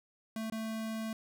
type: tone with dropouts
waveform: square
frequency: 221.6 Hz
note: A3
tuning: 13 cents sharp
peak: -36 dBFS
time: 0.36-1.13 s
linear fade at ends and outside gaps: 2 ms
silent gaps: 0.5-0.522 s
effects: none